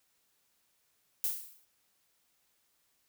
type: noise with exponential decay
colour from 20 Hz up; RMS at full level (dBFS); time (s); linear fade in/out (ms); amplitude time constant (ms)
violet; -29; 1.24-1.65; 0; 88
effects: white hiss -74 dBFS RMS until 3.08 s